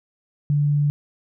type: tone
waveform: sine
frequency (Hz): 145.9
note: D3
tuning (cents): -11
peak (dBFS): -16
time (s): 0.5-0.9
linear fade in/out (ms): 0
effects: none